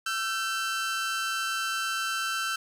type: tone pair together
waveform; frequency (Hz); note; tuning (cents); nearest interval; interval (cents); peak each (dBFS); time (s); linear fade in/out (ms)
sawtooth; 1338 / 1546.2; E6 / G6; +25 / -24; minor third; 251; -27; 0.06-2.56; 5
effects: low-pass 12000 Hz 12 dB/octave + 9-bit